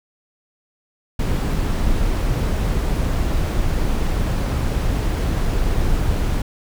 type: noise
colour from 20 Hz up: brown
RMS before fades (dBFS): -19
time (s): 1.19-6.42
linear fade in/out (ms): 5
effects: none